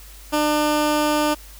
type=tone; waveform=15% pulse; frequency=300 Hz; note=D4; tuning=37 cents sharp; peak=-11 dBFS; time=0.32-1.35 s; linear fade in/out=20 ms; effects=added 50 Hz sine -41 dBFS peak until 1.59 s + white hiss -45 dBFS RMS until 1.59 s